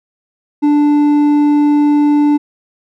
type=tone with hard clipping; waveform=sine; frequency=293.7 Hz; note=D4; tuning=in tune; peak=-9 dBFS; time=0.62-2.38 s; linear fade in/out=20 ms; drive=5 dB; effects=none

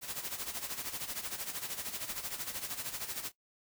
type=noise with tremolo; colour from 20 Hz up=white; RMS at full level=-37 dBFS; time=0.01-3.32 s; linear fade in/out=50 ms; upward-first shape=sine; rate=13 Hz; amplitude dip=70%; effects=noise-tail reverb RT60 0.1 s tail -17 dB re dry

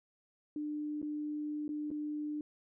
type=tone with dropouts; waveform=sine; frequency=299.1 Hz; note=D4; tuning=32 cents sharp; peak=-35 dBFS; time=0.56-2.41 s; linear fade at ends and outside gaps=2 ms; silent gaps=1.017-1.027 / 1.68-1.69 / 1.905-1.913 s; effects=none

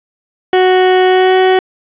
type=tone with pitch glide; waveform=30% pulse; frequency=370 to 373.9 Hz; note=F#4 to F#4; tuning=0 to +18 cents; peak=-4 dBFS; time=0.53-1.59 s; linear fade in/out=2 ms; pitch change=+18 cents; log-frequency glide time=1.06-1.36 s; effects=resampled to 8000 Hz + 7-bit

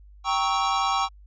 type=chord; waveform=square; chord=G diminished seventh; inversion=none; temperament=equal with one note detuned; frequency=784 / 932.3 / 1108.7 / 1303.4 Hz; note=G5 / Bb5 / Db6 / Fb6; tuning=0 / 0 / 0 / -20 cents; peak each=-27 / -31 / -26 / -30 dBFS; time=0.24-1.09 s; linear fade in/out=50 ms; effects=added 50 Hz sine -46 dBFS peak until 1.26 s + resampled to 16000 Hz

